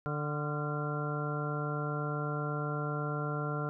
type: harmonic tone with a mistuned harmonic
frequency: 148 Hz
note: D3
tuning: 14 cents sharp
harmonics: 1 / 2 / 3 / 4 / 5 / 7 / 8 / 9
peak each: -34 / -42 / -40 / -43 / -44 / -45 / -49 / -39 dBFS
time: 0.06-3.69 s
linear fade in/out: 0 ms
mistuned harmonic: 9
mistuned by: +54 cents
effects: none